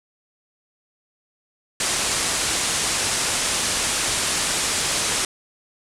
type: low-pass noise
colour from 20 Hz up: white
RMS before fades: -23 dBFS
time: 1.8-5.25 s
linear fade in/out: 2 ms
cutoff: 9900 Hz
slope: 48 dB/octave
effects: none